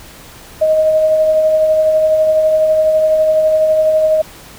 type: tone with tremolo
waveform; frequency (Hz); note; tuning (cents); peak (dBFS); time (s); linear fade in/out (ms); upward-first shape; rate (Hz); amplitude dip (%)
sine; 626; D#5; +10; -7; 0.61-4.22; 10; triangle; 12; 35
effects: pink hiss -37 dBFS RMS until 4.58 s